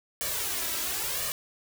white noise with flanger, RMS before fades -31 dBFS, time 0.21-1.32 s, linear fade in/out 0 ms, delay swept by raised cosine 1.7 to 3.1 ms, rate 0.96 Hz, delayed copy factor +0.75, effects none

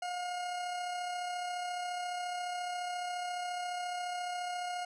40% pulse tone with amplitude modulation, 715 Hz, F5, 41 cents sharp, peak -33 dBFS, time 0.02-4.85 s, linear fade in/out 5 ms, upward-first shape sine, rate 34.4 Hz, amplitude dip 30%, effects resampled to 22050 Hz

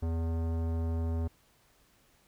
sine tone with tanh clipping, 82.41 Hz, E2, in tune, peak -31 dBFS, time 0.02-1.28 s, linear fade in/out 10 ms, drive 18 dB, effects pink hiss -66 dBFS RMS until 2.27 s

